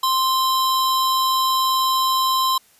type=tone pair together; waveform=square; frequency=1046.5 / 3951 Hz; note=C6 / B7; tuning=0 / 0 cents; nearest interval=octave + major seventh; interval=2300 cents; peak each=-18 / -25 dBFS; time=0.03-2.58 s; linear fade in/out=5 ms; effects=white hiss -55 dBFS RMS until 2.79 s + resampled to 32000 Hz